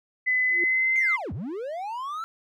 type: tone with pitch glide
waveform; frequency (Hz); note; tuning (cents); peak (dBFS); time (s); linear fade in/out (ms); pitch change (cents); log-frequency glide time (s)
sine; 2014 to 2079; B6 to C7; +33 to -12; -20; 0.26-1.17; 20; +55; 0.47-1.02
type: tone with exponential growth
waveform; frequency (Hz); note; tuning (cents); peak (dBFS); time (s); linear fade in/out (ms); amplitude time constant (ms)
sine; 349.2; F4; 0; -27; 0.44-0.64; 2; 43
type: linear two-way sweep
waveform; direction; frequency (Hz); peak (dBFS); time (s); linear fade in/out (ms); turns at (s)
triangle; down then up; 2225 to 73.42 to 1354; -28; 0.96-2.24; 0; 1.33
effects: none